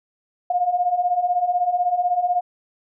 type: beating tone pair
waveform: sine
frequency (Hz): 702 / 718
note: F5 / F5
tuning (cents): +9 / +48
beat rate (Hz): 16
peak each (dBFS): -23 / -19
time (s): 0.5-2.41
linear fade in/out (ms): 5
effects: none